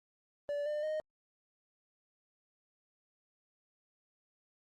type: tone with pitch steps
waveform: triangle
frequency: 579 / 598.7 / 619.1 Hz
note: D5 / D5 / D#5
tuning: -25 / +33 / -9 cents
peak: -31 dBFS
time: 0.49-1 s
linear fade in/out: 0 ms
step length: 170 ms
effects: Opus 32 kbps